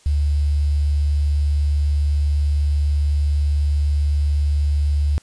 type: tone with quantisation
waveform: sine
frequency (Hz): 73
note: D2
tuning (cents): -10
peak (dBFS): -15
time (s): 0.06-5.18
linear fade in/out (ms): 0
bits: 7
effects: white hiss -53 dBFS RMS until 5.22 s + resampled to 22050 Hz